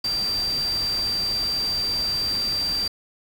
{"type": "tone in noise", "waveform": "sine", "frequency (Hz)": 4699, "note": "D8", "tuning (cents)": 0, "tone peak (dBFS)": -22, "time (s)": [0.04, 2.88], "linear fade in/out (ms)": 5, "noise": "pink", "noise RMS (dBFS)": -35, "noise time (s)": [0.04, 2.88], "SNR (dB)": 10, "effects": []}